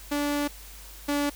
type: tone pair in turn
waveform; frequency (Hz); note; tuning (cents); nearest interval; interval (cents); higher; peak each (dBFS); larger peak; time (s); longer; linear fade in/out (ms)
sawtooth; 290 / 288.2; D4 / D4; -22 / -33; unison; 11; first; -21 / -20; second; 0.11-0.48 / 1.08-1.3; first; 10
effects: added 50 Hz sine -45 dBFS peak until 1.35 s + white hiss -47 dBFS RMS until 1.35 s